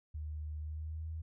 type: tone with pitch glide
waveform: sine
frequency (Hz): 76.3 to 80.09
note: D#2 to E2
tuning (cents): -33 to -49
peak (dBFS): -38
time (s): 0.14-1.22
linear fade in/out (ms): 10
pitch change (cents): +84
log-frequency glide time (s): 0.6-1.1
effects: none